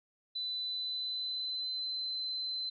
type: tone with pitch glide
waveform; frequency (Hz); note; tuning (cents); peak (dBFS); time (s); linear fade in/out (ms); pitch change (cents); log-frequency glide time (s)
sine; 4000 to 4061; B7 to B7; +21 to +48; -34; 0.35-2.7; 10; +27; 0.66-1.94
effects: none